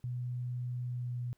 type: tone with pitch glide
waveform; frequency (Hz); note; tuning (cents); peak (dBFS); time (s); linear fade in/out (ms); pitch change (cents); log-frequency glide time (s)
sine; 123.47 to 122.26; B2 to B2; 0 to -17; -34; 0.04-1.33; 0; -17; 0.86-1.2
effects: pink hiss -75 dBFS RMS until 1.37 s